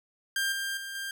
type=tone with level steps; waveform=sawtooth; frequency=1593 Hz; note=G6; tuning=27 cents sharp; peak=-23 / -27 / -33 / -30 dBFS; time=0.36-1.11 s; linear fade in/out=2 ms; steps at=0.52 / 0.77 / 0.95 s; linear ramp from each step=2 ms; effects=none